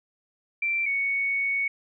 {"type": "tone pair in turn", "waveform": "sine", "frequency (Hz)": [2349, 2223], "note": ["D7", "C#7"], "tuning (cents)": [0, 4], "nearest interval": "minor second", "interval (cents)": 96, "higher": "first", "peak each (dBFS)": -23, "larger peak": "neither", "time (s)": [[0.62, 0.86], [0.86, 1.68]], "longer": "second", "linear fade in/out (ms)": 5, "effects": []}